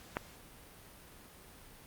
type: click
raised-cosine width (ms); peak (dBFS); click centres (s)
0.5; -17; 0.169
effects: pink hiss -55 dBFS RMS until 1.86 s + Opus 48 kbps